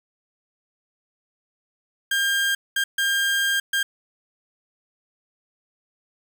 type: tone bursts at uneven times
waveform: 30% pulse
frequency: 1603 Hz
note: G6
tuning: 38 cents sharp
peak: -17 dBFS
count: 4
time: 2.11-2.55 / 2.76-2.84 / 2.98-3.6 / 3.73-3.83 s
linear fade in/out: 5 ms
effects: 8-bit